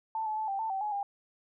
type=tone with pitch steps; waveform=sine; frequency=886 / 861 / 871 / 785 / 887 / 772 / 842 / 804 Hz; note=A5 / A5 / A5 / G5 / A5 / G5 / G#5 / G5; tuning=+12 / -38 / -18 / +2 / +14 / -27 / +24 / +44 cents; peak=-30 dBFS; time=0.15-1.03 s; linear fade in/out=2 ms; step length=110 ms; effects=none